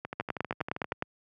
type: two click trains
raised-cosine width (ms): 0.5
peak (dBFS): -20 / -14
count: 12 / 9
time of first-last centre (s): 0.05-0.923 / 0.2-1.024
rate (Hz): 12.6 / 9.71
effects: high-pass 100 Hz 12 dB/octave